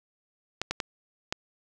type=clicks; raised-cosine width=0.2 ms; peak=-11 dBFS; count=4; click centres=0.616 / 0.71 / 0.802 / 1.325 s; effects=none